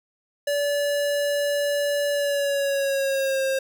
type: tone with pitch glide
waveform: square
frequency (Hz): 576 to 534.3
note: D5 to C5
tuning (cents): -34 to +36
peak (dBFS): -22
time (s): 0.47-3.59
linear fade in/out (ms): 5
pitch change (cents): -130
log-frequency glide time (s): 2.11-3.42
effects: 9-bit